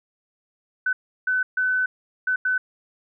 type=tone bursts at uneven times; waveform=sine; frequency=1509 Hz; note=F#6; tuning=34 cents sharp; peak=-19 dBFS; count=5; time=0.86-0.93 / 1.27-1.43 / 1.57-1.86 / 2.27-2.36 / 2.45-2.58 s; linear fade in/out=5 ms; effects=none